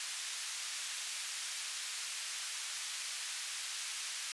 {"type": "band-pass noise", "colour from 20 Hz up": "white", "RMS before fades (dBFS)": -41, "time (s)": [0, 4.32], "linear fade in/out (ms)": 2, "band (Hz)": [1600, 8400], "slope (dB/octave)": 12, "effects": ["resampled to 24000 Hz"]}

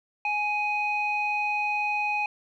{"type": "tone with low-pass filter", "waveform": "square", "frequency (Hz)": 834, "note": "G#5", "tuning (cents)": 7, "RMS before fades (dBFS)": -27, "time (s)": [0.25, 2.26], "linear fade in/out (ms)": 2, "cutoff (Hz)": 2300, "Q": 6.3, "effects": []}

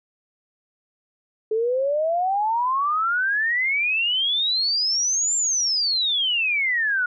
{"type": "exponential two-way sweep", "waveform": "sine", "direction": "up then down", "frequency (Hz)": [428.1, 7400, 1426], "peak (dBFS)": -19, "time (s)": [1.51, 7.06], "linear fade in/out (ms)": 5, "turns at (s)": 5.36, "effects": []}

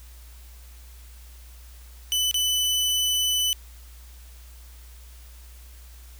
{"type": "tone with dropouts", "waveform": "sawtooth", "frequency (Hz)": 2996, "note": "F#7", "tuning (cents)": 21, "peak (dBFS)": -18, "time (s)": [2.12, 3.53], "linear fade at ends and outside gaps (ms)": 0, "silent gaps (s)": [2.312, 2.343], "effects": ["added 60 Hz sine -43 dBFS peak until 6.19 s", "white hiss -53 dBFS RMS until 6.19 s"]}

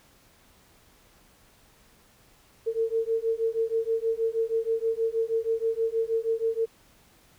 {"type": "beating tone pair", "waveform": "sine", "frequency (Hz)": [449.4, 455.7], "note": ["A4", "A#4"], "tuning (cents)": [37, -39], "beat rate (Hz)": 6.3, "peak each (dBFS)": -27, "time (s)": [2.66, 6.66], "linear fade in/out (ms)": 20, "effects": ["pink hiss -59 dBFS RMS until 7.38 s"]}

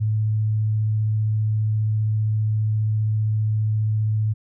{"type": "tone with vibrato", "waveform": "sine", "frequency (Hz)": 108, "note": "A2", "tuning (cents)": -32, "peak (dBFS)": -18, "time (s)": [0, 4.34], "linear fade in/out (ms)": 20, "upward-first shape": "sine", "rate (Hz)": 15, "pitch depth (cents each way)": 8, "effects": []}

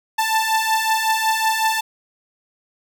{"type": "beating tone pair", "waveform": "sawtooth", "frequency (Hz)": [880, 885.4], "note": ["A5", "A5"], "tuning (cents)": [0, 11], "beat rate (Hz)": 5.4, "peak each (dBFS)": [-18, -15], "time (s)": [0.18, 1.81], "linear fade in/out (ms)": 10, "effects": []}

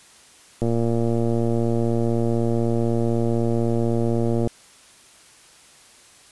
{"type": "click train", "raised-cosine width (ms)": 2, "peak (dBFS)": -10, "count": 448, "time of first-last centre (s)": [0.62, 4.473], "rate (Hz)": 116, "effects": ["white hiss -50 dBFS RMS until 6.31 s", "resampled to 24000 Hz"]}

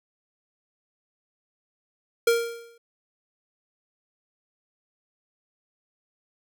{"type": "tone with exponential decay", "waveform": "square", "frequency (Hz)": 466.2, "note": "A#4", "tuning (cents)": 0, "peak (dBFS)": -16, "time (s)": [2.27, 2.78], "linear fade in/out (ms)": 5, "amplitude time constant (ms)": 110, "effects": []}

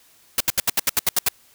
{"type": "noise bursts", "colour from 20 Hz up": "white", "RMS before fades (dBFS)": -18, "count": 10, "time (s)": [0.38, 1.286], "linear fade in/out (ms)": 2, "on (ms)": 24, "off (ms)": 74, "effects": ["white hiss -55 dBFS RMS until 1.54 s"]}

